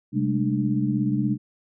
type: tone cluster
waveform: sine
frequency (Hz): 131.5 / 199.5 / 216.2 / 297.2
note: C3 / G3 / A3 / D4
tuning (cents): +9 / +31 / -30 / +21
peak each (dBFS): -26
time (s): 0.12-1.38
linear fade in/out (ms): 50
effects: none